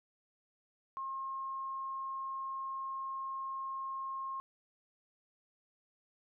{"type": "tone", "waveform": "sine", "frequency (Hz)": 1072, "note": "C6", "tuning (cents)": 42, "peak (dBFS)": -37, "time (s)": [0.97, 4.4], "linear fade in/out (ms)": 0, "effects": []}